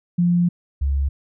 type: tone pair in turn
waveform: sine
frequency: 174.61 / 69.29 Hz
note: F3 / C#2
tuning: 0 / 0 cents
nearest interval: octave + major third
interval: 1600 cents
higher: first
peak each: -14 / -17 dBFS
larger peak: first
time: 0.18-0.49 / 0.81-1.09 s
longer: first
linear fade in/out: 10 ms
effects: none